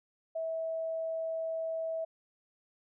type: tone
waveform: sine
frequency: 650 Hz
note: E5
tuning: 24 cents flat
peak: -32 dBFS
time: 0.35-2.05 s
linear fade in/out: 10 ms
effects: none